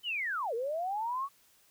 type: linear two-way sweep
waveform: sine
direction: down then up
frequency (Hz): 3088 to 440 to 1138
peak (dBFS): -31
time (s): 0.03-1.29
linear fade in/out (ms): 50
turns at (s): 0.54
effects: white hiss -65 dBFS RMS until 1.7 s